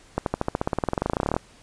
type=accelerating click train; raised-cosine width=1 ms; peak=-8 dBFS; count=26; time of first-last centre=0.18-1.365 s; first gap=82 ms; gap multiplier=0.95; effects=pink hiss -53 dBFS RMS until 1.62 s + resampled to 22050 Hz